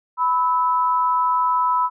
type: tone pair together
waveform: sine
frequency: 993.2 / 1301 Hz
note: B5 / E6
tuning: +9 / -23 cents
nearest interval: perfect fourth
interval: 468 cents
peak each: -17 / -22 dBFS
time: 0.17-1.9 s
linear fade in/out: 50 ms
effects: none